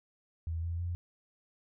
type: tone with pitch steps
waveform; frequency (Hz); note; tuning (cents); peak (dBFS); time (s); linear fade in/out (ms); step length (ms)
sine; 82.2 / 84.61 / 87.09; E2 / E2 / F2; -4 / +46 / -4; -32; 0.47-0.95; 0; 160
effects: none